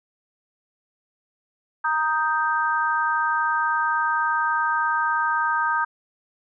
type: chord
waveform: sine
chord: Eb major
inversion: second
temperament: equal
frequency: 932.3 / 1244.5 / 1568 Hz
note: Bb5 / Eb6 / G6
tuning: 0 / 0 / 0 cents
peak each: -24 dBFS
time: 1.84-5.85 s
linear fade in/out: 10 ms
effects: none

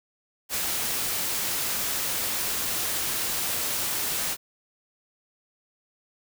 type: noise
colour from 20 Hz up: white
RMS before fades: -28 dBFS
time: 0.49-4.37 s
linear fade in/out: 50 ms
effects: none

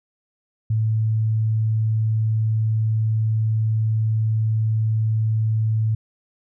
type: tone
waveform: sine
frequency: 110 Hz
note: A2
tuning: in tune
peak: -17 dBFS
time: 0.7-5.95 s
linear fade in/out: 5 ms
effects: none

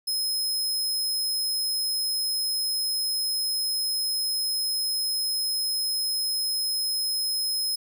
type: tone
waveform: sawtooth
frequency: 5130 Hz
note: E8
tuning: 48 cents flat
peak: -22 dBFS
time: 0.07-7.76 s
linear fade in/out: 10 ms
effects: none

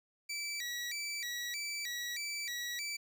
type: tone with vibrato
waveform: 20% pulse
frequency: 2114 Hz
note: C7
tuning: 17 cents sharp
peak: -32 dBFS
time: 0.29-2.97 s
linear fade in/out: 10 ms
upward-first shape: square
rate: 1.6 Hz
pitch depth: 160 cents each way
effects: none

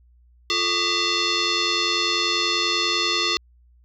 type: tone with frequency modulation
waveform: sine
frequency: 438.6 Hz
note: A4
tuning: 6 cents flat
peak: -19 dBFS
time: 0.5-3.37 s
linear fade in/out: 0 ms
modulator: 787 Hz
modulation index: 6.1
effects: added 60 Hz sine -52 dBFS peak until 3.84 s

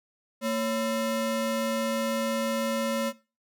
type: ring-modulated tone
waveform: square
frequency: 392 Hz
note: G4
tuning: in tune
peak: -23 dBFS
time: 0.41-3.13 s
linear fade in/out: 50 ms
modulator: 163 Hz
effects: noise-tail reverb RT60 0.3 s tail -18 dB re dry

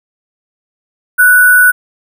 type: tone with sample-and-hold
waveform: sine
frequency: 1480 Hz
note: F#6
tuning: in tune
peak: -3 dBFS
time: 1.18-1.72 s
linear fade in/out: 20 ms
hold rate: 11025 Hz
effects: none

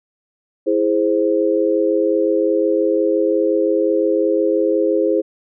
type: chord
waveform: sine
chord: E augmented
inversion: none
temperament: equal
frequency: 329.6 / 415.3 / 523.3 Hz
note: E4 / G#4 / B#4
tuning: 0 / 0 / 0 cents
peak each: -18 dBFS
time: 0.66-5.22 s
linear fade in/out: 20 ms
effects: none

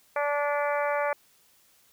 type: harmonic tone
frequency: 290 Hz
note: D4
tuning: 22 cents flat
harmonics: 2 / 3 / 4 / 5 / 6 / 7 / 8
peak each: -27 / -31 / -33 / -35 / -37 / -38 / -39 dBFS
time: 0.16-1.13 s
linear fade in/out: 2 ms
effects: white hiss -62 dBFS RMS until 1.92 s

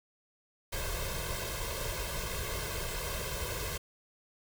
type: noise with comb filter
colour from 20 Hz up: pink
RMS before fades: -36 dBFS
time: 0.72-3.78 s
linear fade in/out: 10 ms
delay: 1.9 ms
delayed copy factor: +0.85
effects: none

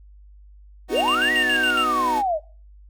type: chord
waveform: 25% pulse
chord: B major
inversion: none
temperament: equal with one note detuned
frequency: 250 / 311.1 / 370 Hz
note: B3 / D#4 / F#4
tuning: +21 / 0 / 0 cents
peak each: -27 dBFS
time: 0.88-2.23 s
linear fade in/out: 50 ms
type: linear two-way sweep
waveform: sine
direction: up then down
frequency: 246.9 to 1939 to 582 Hz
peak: -19 dBFS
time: 0.89-2.4 s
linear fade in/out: 50 ms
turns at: 1.32 s
type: tone with tremolo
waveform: triangle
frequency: 2794 Hz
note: F7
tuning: in tune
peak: -19 dBFS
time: 0.94-1.86 s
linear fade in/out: 50 ms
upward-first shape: square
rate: 7.2 Hz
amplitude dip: 80%
effects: noise-tail reverb RT60 0.4 s tail -22 dB re dry + added 50 Hz sine -44 dBFS peak until 2.89 s

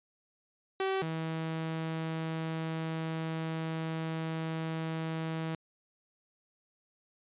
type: tone pair in turn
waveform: sawtooth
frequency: 383.8 / 161.37 Hz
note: G4 / E3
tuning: -37 / -37 cents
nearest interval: octave + minor third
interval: 1500 cents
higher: first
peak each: -25 / -29 dBFS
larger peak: first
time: 0.8-1.02 / 1.02-5.55 s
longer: second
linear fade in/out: 2 ms
effects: resampled to 8000 Hz

